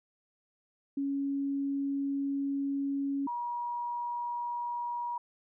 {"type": "tone pair in turn", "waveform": "sine", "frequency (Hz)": [278, 958], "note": ["C#4", "A#5"], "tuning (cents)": [5, 47], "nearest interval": "octave + major sixth", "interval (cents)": 2142, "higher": "second", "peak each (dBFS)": [-29, -32], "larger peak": "first", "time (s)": [[0.97, 3.27], [3.27, 5.18]], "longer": "first", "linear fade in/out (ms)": 5, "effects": []}